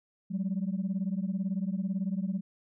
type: beating tone pair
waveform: sine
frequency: 184.1 / 202.1 Hz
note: F#3 / G#3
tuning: -8 / -47 cents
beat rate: 18 Hz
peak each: -30 / -31 dBFS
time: 0.3-2.41 s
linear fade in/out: 20 ms
effects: tanh soft clip ceiling -24 dBFS